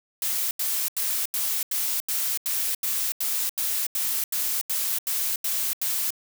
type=noise bursts; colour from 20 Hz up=blue; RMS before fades=-26 dBFS; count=16; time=0.22-6.105 s; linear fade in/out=2 ms; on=290 ms; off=83 ms; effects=none